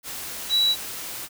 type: tone in noise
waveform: sine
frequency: 3916 Hz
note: B7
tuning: 15 cents flat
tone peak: -17 dBFS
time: 0.49-0.76 s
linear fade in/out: 50 ms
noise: white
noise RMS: -34 dBFS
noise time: 0.03-1.29 s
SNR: +14 dB
effects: none